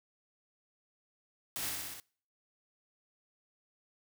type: noise with echo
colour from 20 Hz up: white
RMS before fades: -38 dBFS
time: 1.56-1.69 s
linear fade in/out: 0 ms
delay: 62 ms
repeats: 5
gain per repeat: -2 dB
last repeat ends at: 2 s
effects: noise-tail reverb RT60 0.5 s tail -25 dB re dry